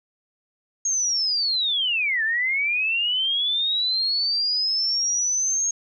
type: linear two-way sweep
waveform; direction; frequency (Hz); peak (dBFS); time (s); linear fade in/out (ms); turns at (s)
sine; down then up; 6560 to 1727 to 6560; -20; 0.85-5.71; 5; 2.23
effects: none